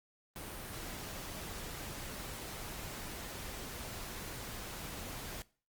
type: noise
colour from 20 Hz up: pink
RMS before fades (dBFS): -44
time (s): 0.36-5.42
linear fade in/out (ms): 0
effects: noise-tail reverb RT60 0.4 s tail -21 dB re dry + Opus 32 kbps